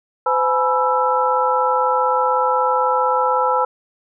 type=tone cluster; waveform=sine; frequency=509 / 846 / 982 / 1327 Hz; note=C5 / G#5 / B5 / E6; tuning=-48 / +32 / -10 / +11 cents; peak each=-20 dBFS; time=0.26-3.65 s; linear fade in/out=5 ms; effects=none